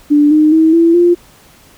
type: tone with pitch steps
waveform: sine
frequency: 293.7 / 306.5 / 319.9 / 333.9 / 348.5 Hz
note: D4 / D#4 / D#4 / E4 / F4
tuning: 0 / -26 / +48 / +22 / -4 cents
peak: -5 dBFS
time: 0.1-1.15 s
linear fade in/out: 20 ms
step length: 210 ms
effects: pink hiss -44 dBFS RMS until 1.77 s